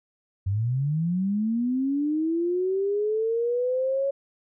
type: linear sweep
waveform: sine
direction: up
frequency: 92.4 to 557 Hz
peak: -22 dBFS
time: 0.46-4.11 s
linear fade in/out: 10 ms
effects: none